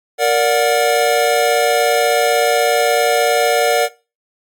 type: chord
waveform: square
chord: Bb augmented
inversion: none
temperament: just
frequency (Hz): 466.2 / 582.7 / 728.4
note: Bb4 / D5 / F#5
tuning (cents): 0 / -14 / -27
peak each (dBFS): -17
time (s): 0.18-3.89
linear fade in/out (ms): 50
effects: noise-tail reverb RT60 0.3 s tail -20 dB re dry + AAC 64 kbps